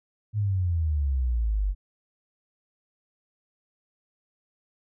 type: exponential sweep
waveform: sine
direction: down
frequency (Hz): 108.4 to 46.25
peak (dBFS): -22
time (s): 0.33-1.75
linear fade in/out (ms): 50
effects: none